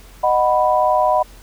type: chord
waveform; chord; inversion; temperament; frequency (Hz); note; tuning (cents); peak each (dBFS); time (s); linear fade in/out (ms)
sine; B major; first; just; 617.4 / 740.8 / 987.8; D#5 / F#5 / B5; -14 / +2 / 0; -17; 0.23-1.23; 10
effects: added 44 Hz sine -41 dBFS peak until 1.42 s + pink hiss -46 dBFS RMS until 1.42 s